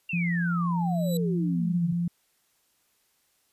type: exponential sweep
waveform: sine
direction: down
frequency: 2788 to 139.9 Hz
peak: -30 dBFS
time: 0.09-1.93 s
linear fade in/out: 5 ms
type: tone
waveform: sine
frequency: 172.4 Hz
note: F3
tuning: 22 cents flat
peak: -24 dBFS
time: 0.13-2.08 s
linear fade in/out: 5 ms
type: tone with exponential growth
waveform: 10% pulse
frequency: 3951 Hz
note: B7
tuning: in tune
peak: -24 dBFS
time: 0.79-1.17 s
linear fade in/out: 1 ms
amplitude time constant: 81 ms
effects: white hiss -69 dBFS RMS until 3.52 s + resampled to 32000 Hz